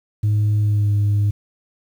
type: tone with pitch glide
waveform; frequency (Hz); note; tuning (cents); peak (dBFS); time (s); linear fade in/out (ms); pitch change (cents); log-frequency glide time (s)
sine; 105.2 to 102.74; G#2 to G#2; +23 to -18; -12; 0.23-1.31; 10; -41; 0.59-0.92
effects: tanh soft clip ceiling -13 dBFS + 8-bit